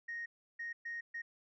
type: tone bursts at uneven times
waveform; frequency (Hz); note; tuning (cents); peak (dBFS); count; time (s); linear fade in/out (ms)
sine; 1864.7; A#6; 0; -38; 4; 0.08-0.26 / 0.59-0.73 / 0.85-1.01 / 1.14-1.22; 10
effects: tanh soft clip ceiling -35 dBFS